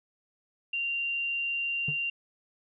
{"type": "tone", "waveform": "sine", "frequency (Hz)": 2773, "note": "F7", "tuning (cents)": -13, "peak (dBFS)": -28, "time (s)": [0.73, 2.1], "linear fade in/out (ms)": 5}
{"type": "tone with exponential decay", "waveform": "triangle", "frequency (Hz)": 146.4, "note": "D3", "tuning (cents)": -5, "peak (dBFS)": -25, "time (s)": [1.88, 1.98], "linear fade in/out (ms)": 5, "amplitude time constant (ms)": 21}
{"effects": []}